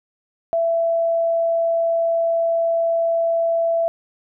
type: tone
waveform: sine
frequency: 667 Hz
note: E5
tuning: 20 cents sharp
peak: -16 dBFS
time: 0.53-3.88 s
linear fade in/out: 0 ms
effects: none